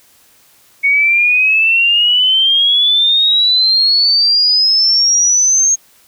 sine exponential sweep, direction up, 2217 to 6500 Hz, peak -8 dBFS, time 0.83-5.76 s, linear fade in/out 20 ms, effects white hiss -49 dBFS RMS until 6.07 s

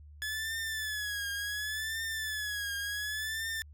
sawtooth tone with vibrato, 1710 Hz, A6, 50 cents flat, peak -30 dBFS, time 0.22-3.62 s, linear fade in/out 0 ms, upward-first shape triangle, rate 0.69 Hz, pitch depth 100 cents each way, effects added 74 Hz sine -49 dBFS peak until 3.73 s

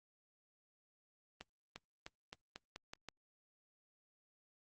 accelerating click train, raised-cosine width 0.2 ms, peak -29 dBFS, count 8, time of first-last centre 1.41-3.087 s, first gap 350 ms, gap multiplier 0.87, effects Opus 32 kbps

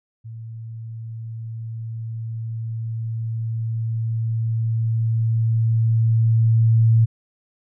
sine tone with level ramp, 113.2 Hz, A2, 50 cents sharp, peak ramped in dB -32 to -11 dBFS, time 0.24-7.06 s, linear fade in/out 20 ms, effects none

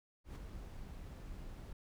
brown noise with ADSR envelope, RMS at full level -43 dBFS, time 0.24-1.73 s, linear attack 120 ms, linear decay 4 ms, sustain -5 dB, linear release 5 ms, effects none

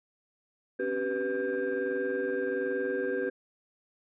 sine tone cluster, 262.7 / 284 / 386.8 / 494.9 / 1595 Hz, C4 / C#4 / G4 / B4 / G6, +7 / +42 / -23 / +4 / +30 cents, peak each -39 / -37 / -31 / -31 / -36 dBFS, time 0.79-3.3 s, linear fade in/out 10 ms, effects tanh soft clip ceiling -21 dBFS

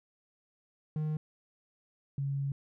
triangle / sine tone pair in turn, 153.9 / 138.85 Hz, D#3 / C#3, -19 / +3 cents, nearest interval major second, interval 178 cents, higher first, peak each -28 / -30 dBFS, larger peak first, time 0.96-1.17 / 2.18-2.52 s, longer second, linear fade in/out 2 ms, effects none

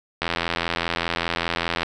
click train, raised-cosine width 0.3 ms, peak -6 dBFS, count 138, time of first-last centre 0.22-1.832 s, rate 85 Hz, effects none

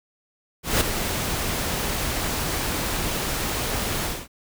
pink noise with ADSR envelope, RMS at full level -18 dBFS, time 0.63-4.28 s, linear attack 180 ms, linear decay 5 ms, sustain -8 dB, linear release 230 ms, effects none

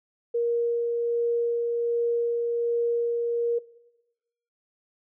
sine tone with tremolo, 470.8 Hz, A#4, 17 cents sharp, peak -21 dBFS, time 0.34-3.59 s, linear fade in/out 10 ms, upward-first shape sine, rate 1.3 Hz, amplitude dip 25%, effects noise-tail reverb RT60 1.0 s tail -20 dB re dry

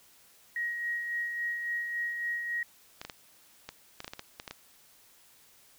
sine tone with tremolo, 1892 Hz, A#6, 25 cents sharp, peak -29 dBFS, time 0.56-2.63 s, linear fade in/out 2 ms, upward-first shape sine, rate 3.6 Hz, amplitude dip 40%
clicks, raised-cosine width 0.2 ms, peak -22 dBFS, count 12, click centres 3.015 / 3.05 / 3.098 / 3.69 / 4.004 / 4.045 / 4.079 / 4.135 / 4.194 / 4.399 / 4.478 / 4.51 s
effects white hiss -60 dBFS RMS until 5.78 s

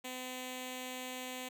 5% pulse tone with notch filter, 254.4 Hz, C4, 48 cents flat, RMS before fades -43 dBFS, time 0.04-1.49 s, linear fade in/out 10 ms, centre 1400 Hz, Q 1.1, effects none

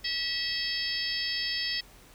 harmonic tone with a mistuned harmonic, 649 Hz, E5, 27 cents flat, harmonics 3 / 4 / 5 / 6 / 7 / 8, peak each -35 / -40 / -36 / -40 / -34 / -34 dBFS, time 0.04-1.81 s, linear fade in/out 10 ms, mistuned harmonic 6, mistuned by -18 cents, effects added 42 Hz sine -55 dBFS peak until 2.14 s + pink hiss -55 dBFS RMS until 2.14 s

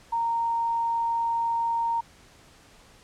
sine tone, 926 Hz, A#5, 12 cents flat, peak -23 dBFS, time 0.12-2.01 s, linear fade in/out 10 ms, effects pink hiss -54 dBFS RMS until 3.03 s + low-pass 9000 Hz 12 dB/octave

